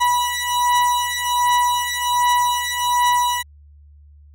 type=beating tone pair; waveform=40% pulse; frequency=976 / 977.3 Hz; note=B5 / B5; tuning=-21 / -18 cents; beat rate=1.3 Hz; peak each=-18 dBFS; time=0-3.43 s; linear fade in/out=20 ms; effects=added 73 Hz sine -43 dBFS peak until 4.34 s + MP3 64 kbps